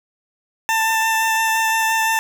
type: tone with vibrato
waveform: 20% pulse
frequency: 891 Hz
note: A5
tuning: 22 cents sharp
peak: -11 dBFS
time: 0.69-2.19 s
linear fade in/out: 0 ms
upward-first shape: sine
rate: 5.8 Hz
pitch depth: 11 cents each way
effects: none